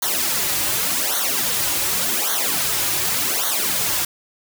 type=noise with flanger; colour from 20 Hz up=white; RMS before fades=-21 dBFS; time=0.02-4.05 s; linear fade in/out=5 ms; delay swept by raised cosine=0.39 to 4.59 ms; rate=0.87 Hz; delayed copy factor=-1; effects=none